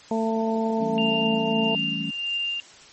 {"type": "harmonic tone", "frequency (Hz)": 223.5, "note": "A3", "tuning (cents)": 27, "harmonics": [1, 2, 3, 4], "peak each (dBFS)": [-24, -27, -29, -30], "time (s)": [0.11, 1.75], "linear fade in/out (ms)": 2}
{"type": "chord", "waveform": "sine", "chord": "A dominant seventh", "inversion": "second", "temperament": "equal", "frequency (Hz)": [164.81, 196, 220, 277.2], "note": ["E3", "G3", "A3", "C#4"], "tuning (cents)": [0, 0, 0, 0], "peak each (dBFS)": -33, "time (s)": [0.8, 2.11], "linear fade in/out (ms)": 10}
{"type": "tone with tremolo", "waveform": "sine", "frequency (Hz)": 2794, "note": "F7", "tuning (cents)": 0, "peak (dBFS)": -23, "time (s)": [0.98, 2.6], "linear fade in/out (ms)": 0, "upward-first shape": "sine", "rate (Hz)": 1.6, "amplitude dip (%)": 55}
{"effects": ["white hiss -48 dBFS RMS until 2.92 s", "MP3 32 kbps"]}